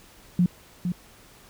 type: tone with echo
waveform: sine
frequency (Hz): 177.5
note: F3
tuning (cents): +28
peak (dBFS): -16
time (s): 0.39-0.46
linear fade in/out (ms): 2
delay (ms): 460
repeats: 1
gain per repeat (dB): -7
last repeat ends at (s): 0.92
effects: pink hiss -52 dBFS RMS until 1.49 s